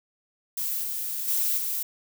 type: noise with level steps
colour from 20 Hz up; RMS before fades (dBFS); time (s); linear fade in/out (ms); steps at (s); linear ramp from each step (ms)
violet; -29 / -31 / -25 / -29; 0.57-1.83; 5; 0.82 / 1.27 / 1.57; 20
effects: none